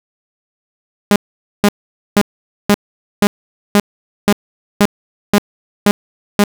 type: tone bursts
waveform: sawtooth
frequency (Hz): 204.6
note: G#3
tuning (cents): -26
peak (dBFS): -3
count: 11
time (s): 1.11-6.438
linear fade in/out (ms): 0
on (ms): 48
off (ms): 480
effects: none